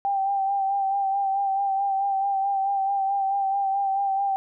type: tone with vibrato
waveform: sine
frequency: 786 Hz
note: G5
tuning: 4 cents sharp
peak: -21 dBFS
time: 0.05-4.36 s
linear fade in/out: 0 ms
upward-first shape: sine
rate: 4.6 Hz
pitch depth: 31 cents each way
effects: none